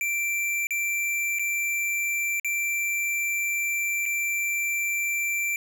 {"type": "tone with dropouts", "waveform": "square", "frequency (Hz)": 2349, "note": "D7", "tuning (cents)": 0, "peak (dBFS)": -25, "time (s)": [0.01, 5.56], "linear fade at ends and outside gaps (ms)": 1, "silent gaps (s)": [[0.67, 0.707], [1.387, 1.394], [2.398, 2.446], [4.056, 4.061]], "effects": []}